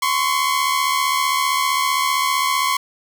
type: tone pair together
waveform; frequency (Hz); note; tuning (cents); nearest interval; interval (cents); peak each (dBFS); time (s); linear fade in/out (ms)
sawtooth; 1033.3 / 1108.7; C6 / C#6; -22 / 0; minor second; 122; -16; 0.02-2.77; 5
effects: none